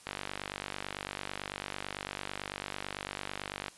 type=click train; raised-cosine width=0.3 ms; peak=-19 dBFS; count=178; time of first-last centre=0.07-3.682 s; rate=49 Hz; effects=white hiss -56 dBFS RMS until 3.77 s + resampled to 24000 Hz